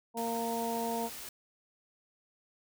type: harmonic tone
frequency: 230.9 Hz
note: A#3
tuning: 16 cents flat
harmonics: 1 / 2 / 3 / 4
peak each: -37 / -37 / -37 / -37 dBFS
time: 0.14-1.1 s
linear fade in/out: 50 ms
type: noise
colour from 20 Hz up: white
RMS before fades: -44 dBFS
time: 0.17-1.29 s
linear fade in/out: 2 ms
effects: none